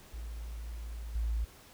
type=tone with level steps; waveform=sine; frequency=56.3 Hz; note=A1; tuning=40 cents sharp; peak=-38 / -29 dBFS; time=0.13-1.45 s; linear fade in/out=10 ms; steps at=1.15 s; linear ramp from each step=5 ms; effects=pink hiss -56 dBFS RMS until 1.73 s